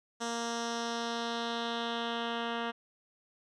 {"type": "tone with low-pass filter sweep", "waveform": "10% pulse", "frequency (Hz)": 233.1, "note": "A#3", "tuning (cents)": 0, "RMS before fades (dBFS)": -35, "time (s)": [0.2, 2.72], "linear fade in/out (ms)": 20, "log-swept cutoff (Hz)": [6800, 2600], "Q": 2.4, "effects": []}